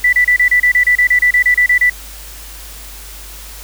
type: tone bursts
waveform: sine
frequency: 1975.5 Hz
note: B6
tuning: in tune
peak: -7 dBFS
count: 16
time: 0.04-1.898 s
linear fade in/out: 5 ms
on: 88 ms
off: 30 ms
effects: added 50 Hz sine -33 dBFS peak until 3.63 s + white hiss -34 dBFS RMS until 3.63 s